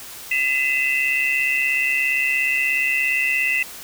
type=tone cluster; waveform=sine; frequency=2021 / 2577 / 2714 Hz; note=B6 / E7 / E7; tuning=+39 / -40 / +50 cents; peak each=-22 dBFS; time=0.31-3.63 s; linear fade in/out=5 ms; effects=white hiss -37 dBFS RMS until 3.83 s